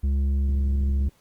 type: tone with tanh clipping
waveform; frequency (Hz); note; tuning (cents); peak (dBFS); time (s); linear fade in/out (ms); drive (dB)
sine; 68.9; C#2; -10; -21; 0.03-1.09; 10; 7
effects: pink hiss -62 dBFS RMS until 1.2 s + Opus 24 kbps

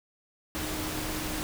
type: tone in noise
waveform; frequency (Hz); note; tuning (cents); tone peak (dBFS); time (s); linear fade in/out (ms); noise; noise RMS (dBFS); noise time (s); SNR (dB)
sine; 309; D#4; -12; -37; 0.55-1.43; 0; pink; -34; 0.55-1.43; -6
effects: none

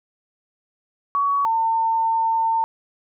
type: tone pair in turn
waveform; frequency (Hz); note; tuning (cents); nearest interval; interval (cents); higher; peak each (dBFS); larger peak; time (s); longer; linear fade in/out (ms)
sine; 1126 / 902.5; C#6 / A5; +27 / +44; major third; 383; first; -17; neither; 1.15-1.45 / 1.45-2.64; second; 0
effects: none

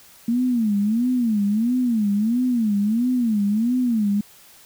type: tone with vibrato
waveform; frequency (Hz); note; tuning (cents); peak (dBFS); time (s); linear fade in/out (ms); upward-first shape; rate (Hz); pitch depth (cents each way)
sine; 226; A3; +47; -17; 0.28-4.21; 5; sine; 1.5; 200
effects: white hiss -49 dBFS RMS until 4.65 s

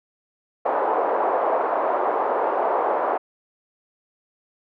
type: band-pass noise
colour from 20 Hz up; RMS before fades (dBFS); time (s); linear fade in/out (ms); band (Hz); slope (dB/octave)
white; -22; 0.65-3.18; 10; 420 to 960; 24
effects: none

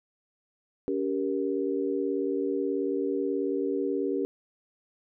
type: chord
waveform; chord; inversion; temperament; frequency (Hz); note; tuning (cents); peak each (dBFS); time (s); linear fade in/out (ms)
sine; G diminished; second; just; 282.2 / 392 / 470.4; Db4 / G4 / Bb4; +31 / 0 / +16; -30 / -29 / -32; 0.88-4.25; 0
effects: none

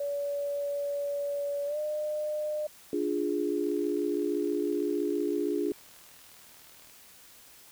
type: tone with pitch glide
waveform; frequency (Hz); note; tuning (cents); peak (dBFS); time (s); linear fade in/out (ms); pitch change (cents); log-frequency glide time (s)
sine; 571 to 605; D5 to D#5; -49 to -49; -29; 0-2.67; 5; +100; 1.66-1.78
type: chord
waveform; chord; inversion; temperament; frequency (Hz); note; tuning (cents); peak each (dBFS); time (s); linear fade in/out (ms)
sine; D diminished; none; equal; 293.7 / 349.2 / 415.3; D4 / F4 / Ab4; 0 / 0 / 0; -31; 2.93-5.72; 2
type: click train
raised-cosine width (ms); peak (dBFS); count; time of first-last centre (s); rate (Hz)
0.2; -39; 130; 3.64-6.898; 39.6
effects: white hiss -54 dBFS RMS until 7.71 s

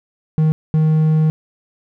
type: tone bursts at uneven times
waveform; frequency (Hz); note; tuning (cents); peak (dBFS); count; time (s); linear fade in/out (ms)
triangle; 156.5; D#3; +10; -9; 2; 0.38-0.52 / 0.74-1.3; 0
effects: none

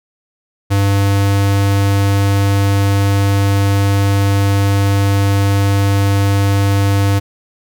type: tone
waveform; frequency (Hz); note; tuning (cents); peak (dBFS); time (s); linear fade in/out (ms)
square; 99.4; G2; +25; -11; 0.7-7.2; 20
effects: none

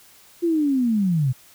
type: linear sweep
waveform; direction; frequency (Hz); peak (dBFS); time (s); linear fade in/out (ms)
sine; down; 349.2 to 120.8; -17; 0.42-1.33; 20
effects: white hiss -51 dBFS RMS until 1.54 s

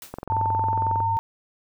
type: noise with exponential decay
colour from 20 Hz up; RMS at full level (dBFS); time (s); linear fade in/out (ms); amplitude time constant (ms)
white; -37; 0.02-0.24; 1; 46
type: click train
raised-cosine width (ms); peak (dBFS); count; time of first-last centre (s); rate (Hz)
1; -18; 20; 0.14-1.004; 22
type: tone with vibrato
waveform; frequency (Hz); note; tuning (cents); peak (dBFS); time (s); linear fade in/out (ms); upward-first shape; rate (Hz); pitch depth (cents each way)
sine; 99.5; G2; +26; -27; 0.3-1.17; 0; triangle; 2.9; 20
type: tone with pitch glide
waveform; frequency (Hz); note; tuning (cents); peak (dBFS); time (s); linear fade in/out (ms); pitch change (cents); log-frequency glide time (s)
sine; 893 to 909.7; A5 to A#5; +25 to -43; -21; 0.3-1.19; 0; +32; 0.66-1.07
effects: none

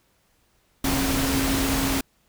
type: tone in noise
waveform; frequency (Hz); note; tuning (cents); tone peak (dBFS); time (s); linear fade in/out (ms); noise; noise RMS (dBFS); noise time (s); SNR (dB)
sine; 270.6; C#4; -42; -24; 0.84-2.01; 5; pink; -25; 0.84-2.01; -2
effects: pink hiss -65 dBFS RMS until 2.28 s

